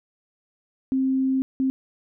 sine tone bursts at uneven times, 264.2 Hz, C4, 17 cents sharp, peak -19 dBFS, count 2, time 0.92-1.42 / 1.6-1.7 s, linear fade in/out 0 ms, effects none

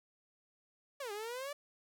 sawtooth exponential two-way sweep, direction down then up, 590 to 399.8 to 590 Hz, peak -36 dBFS, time 1-1.53 s, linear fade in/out 5 ms, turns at 1.12 s, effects none

